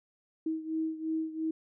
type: beating tone pair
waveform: sine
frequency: 318.2 / 321.1 Hz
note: D#4 / E4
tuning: +39 / -45 cents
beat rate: 2.9 Hz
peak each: -32 / -36 dBFS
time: 0.46-1.51 s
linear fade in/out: 5 ms
effects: none